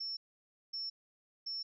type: tone bursts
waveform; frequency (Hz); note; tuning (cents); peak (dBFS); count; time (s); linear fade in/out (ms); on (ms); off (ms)
sine; 5400; E8; +41; -37; 3; 0-1.63; 10; 170; 560
effects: none